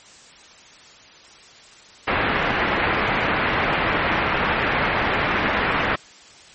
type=low-pass noise; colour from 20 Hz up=white; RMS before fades=-21 dBFS; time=2.07-5.96 s; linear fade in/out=10 ms; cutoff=2300 Hz; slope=24 dB/octave; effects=white hiss -46 dBFS RMS until 6.54 s + MP3 32 kbps